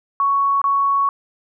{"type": "tone with dropouts", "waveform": "sine", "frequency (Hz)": 1113, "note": "C#6", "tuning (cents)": 7, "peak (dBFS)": -14, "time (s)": [0.2, 1.09], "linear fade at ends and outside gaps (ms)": 1, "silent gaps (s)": [0.616, 0.641], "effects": []}